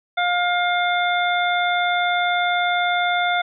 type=harmonic tone; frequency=708 Hz; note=F5; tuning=23 cents sharp; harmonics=1 / 2 / 3 / 5; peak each=-20 / -23 / -25 / -27 dBFS; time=0.17-3.42 s; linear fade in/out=10 ms; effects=none